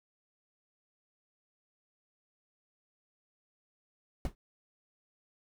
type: noise with exponential decay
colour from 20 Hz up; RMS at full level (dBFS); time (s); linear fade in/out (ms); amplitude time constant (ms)
brown; -28; 4.25-4.35; 1; 20
effects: none